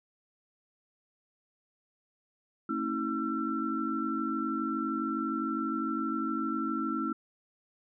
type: tone cluster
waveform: sine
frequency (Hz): 222.8 / 270 / 322.4 / 1345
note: A3 / C#4 / E4 / E6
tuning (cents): +22 / -45 / -38 / +34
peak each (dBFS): -36 / -35 / -34 / -34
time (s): 2.69-7.13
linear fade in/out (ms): 5
effects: none